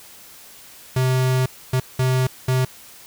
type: tone bursts at uneven times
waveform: square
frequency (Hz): 129.1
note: C3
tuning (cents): -23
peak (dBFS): -17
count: 4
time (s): 0.96-1.46 / 1.73-1.8 / 1.99-2.27 / 2.48-2.65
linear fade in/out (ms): 5
effects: white hiss -44 dBFS RMS until 3.06 s